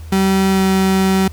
35% pulse tone with pitch glide, 192.1 to 190.66 Hz, G3 to G3, -35 to -48 cents, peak -10 dBFS, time 0.12-1.28 s, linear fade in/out 5 ms, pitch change -13 cents, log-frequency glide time 0.49-0.64 s, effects added 80 Hz sine -29 dBFS peak until 1.32 s + pink hiss -45 dBFS RMS until 1.32 s

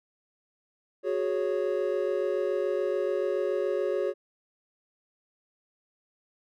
triangle chord, F# suspended second, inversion none, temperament equal with one note detuned, 368.3 / 415.3 / 554.4 Hz, F#4 / G#4 / C#5, -8 / 0 / 0 cents, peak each -28 dBFS, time 1.03-4.14 s, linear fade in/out 50 ms, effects none

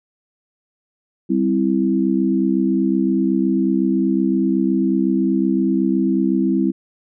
sine chord, C major, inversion second, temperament equal, 196 / 261.6 / 329.6 Hz, G3 / C4 / E4, 0 / 0 / 0 cents, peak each -19 dBFS, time 1.29-6.72 s, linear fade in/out 20 ms, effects none

